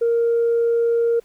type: tone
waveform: sine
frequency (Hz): 466.2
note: A#4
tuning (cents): 0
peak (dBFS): -14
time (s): 0.01-1.2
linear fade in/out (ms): 10
effects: tanh soft clip ceiling -12 dBFS + pink hiss -58 dBFS RMS until 1.24 s